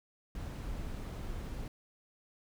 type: noise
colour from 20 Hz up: brown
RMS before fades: -40 dBFS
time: 0.35-1.68 s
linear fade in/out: 2 ms
effects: none